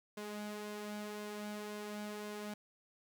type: tone with flanger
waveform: sawtooth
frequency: 209.1 Hz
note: G#3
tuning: 12 cents sharp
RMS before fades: -44 dBFS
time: 0.17-2.54 s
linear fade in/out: 5 ms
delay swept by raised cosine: 1.9 to 3.5 ms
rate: 1.9 Hz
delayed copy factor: +0.5
effects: 12-bit